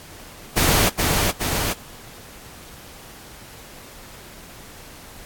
pink noise with echo, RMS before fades -17 dBFS, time 0.56-0.9 s, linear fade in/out 20 ms, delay 420 ms, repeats 2, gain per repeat -3 dB, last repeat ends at 1.74 s, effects pink hiss -42 dBFS RMS until 5.25 s + AAC 64 kbps

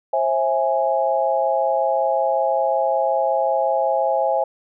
sine chord, C augmented, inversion none, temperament equal with one note detuned, 533.9 / 659.3 / 830.6 Hz, C5 / E5 / G#5, +35 / 0 / 0 cents, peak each -21 dBFS, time 0.13-4.44 s, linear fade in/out 5 ms, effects none

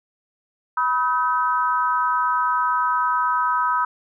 sine tone cluster, 982 / 1273 / 1533 Hz, B5 / D#6 / G6, -10 / +39 / -39 cents, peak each -21 / -21 / -27 dBFS, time 0.77-3.85 s, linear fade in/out 5 ms, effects none

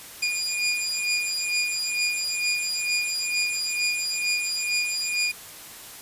20% pulse beating tone pair, 2433 / 2435.2 Hz, D#7 / D#7, -39 / -38 cents, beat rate 2.2 Hz, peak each -22 dBFS, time 0.22-5.32 s, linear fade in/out 10 ms, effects white hiss -42 dBFS RMS until 6.01 s + resampled to 32000 Hz

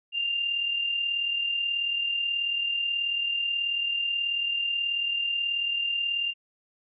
sine tone with amplitude modulation, 2794 Hz, F7, in tune, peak -23 dBFS, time 0.12-6.34 s, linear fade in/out 50 ms, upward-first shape sine, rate 38.4 Hz, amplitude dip 45%, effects none

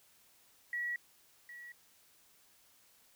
sine tone with echo, 1927 Hz, B6, 43 cents flat, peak -34 dBFS, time 0.73-0.96 s, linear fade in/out 2 ms, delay 760 ms, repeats 1, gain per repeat -13 dB, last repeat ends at 1.72 s, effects white hiss -66 dBFS RMS until 3.15 s

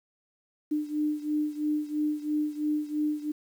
sine beating tone pair, 300 / 303 Hz, D4 / D#4, +37 / -46 cents, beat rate 3 Hz, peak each -28 / -31 dBFS, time 0.71-3.32 s, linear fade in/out 10 ms, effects 9-bit

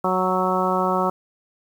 harmonic tone with a mistuned harmonic, 185 Hz, F#3, in tune, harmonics 1 / 2 / 3 / 4 / 5 / 6 / 7, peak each -26 / -26 / -26 / -26 / -26 / -26 / -26 dBFS, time 0.04-1.1 s, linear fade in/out 5 ms, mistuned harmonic 7, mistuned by +16 cents, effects 8-bit

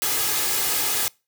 white noise with comb filter, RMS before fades -23 dBFS, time 0.02-1.08 s, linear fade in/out 0 ms, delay 2.4 ms, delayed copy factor +0.6, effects noise-tail reverb RT60 0.3 s tail -26 dB re dry + high-pass 100 Hz 12 dB/octave

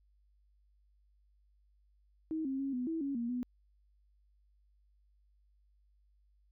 sine tone with pitch steps, 317.1 / 267.6 / 273.6 / 249.3 / 325.4 / 278 / 235.4 / 247.4 Hz, D#4 / C4 / C#4 / B3 / E4 / C#4 / A#3 / B3, +33 / +39 / -23 / +16 / -22 / +5 / +17 / +3 cents, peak -33 dBFS, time 2.31-3.43 s, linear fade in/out 0 ms, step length 140 ms, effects added 50 Hz sine -66 dBFS peak until 6.51 s

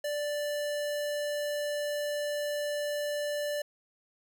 square tone, 587 Hz, D5, 1 cent flat, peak -31 dBFS, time 0.04-3.62 s, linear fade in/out 5 ms, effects none

